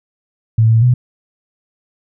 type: tone with pitch steps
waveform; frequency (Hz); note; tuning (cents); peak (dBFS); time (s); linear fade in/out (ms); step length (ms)
sine; 111.9 / 112.9 / 123.9; A2 / A2 / B2; +30 / +45 / +6; -7; 0.58-0.94; 5; 120
effects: none